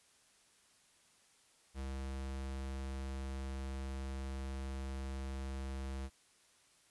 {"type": "tone", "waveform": "square", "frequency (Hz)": 66.9, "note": "C2", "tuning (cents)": 39, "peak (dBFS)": -40, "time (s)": [1.74, 6.1], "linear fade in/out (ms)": 50, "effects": ["white hiss -68 dBFS RMS until 6.9 s", "resampled to 24000 Hz"]}